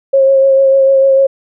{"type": "tone with vibrato", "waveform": "sine", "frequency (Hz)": 540, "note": "C#5", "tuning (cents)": -45, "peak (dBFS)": -5, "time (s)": [0.13, 1.27], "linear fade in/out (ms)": 10, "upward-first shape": "triangle", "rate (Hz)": 6.7, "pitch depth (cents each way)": 22, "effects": []}